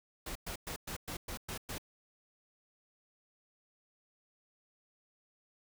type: noise bursts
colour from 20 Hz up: pink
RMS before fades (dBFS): -41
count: 8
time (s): 0.26-1.782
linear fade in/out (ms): 5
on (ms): 94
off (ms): 110
effects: none